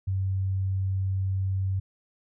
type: tone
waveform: sine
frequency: 95.6 Hz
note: G2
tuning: 43 cents flat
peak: -24 dBFS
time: 0.07-1.8 s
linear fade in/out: 10 ms
effects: none